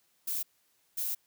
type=noise bursts at uneven times; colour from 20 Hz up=violet; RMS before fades=-33 dBFS; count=2; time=0.27-0.43 / 0.97-1.15 s; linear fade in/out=10 ms; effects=white hiss -71 dBFS RMS until 1.26 s + high-pass 60 Hz 12 dB/octave